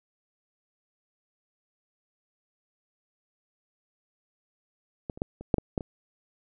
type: clicks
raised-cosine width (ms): 2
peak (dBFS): -19 / -29 / -14 / -27 / -7 / -14 / -13 / -23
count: 8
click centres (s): 5.098 / 5.175 / 5.219 / 5.41 / 5.542 / 5.583 / 5.778 / 5.808
effects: none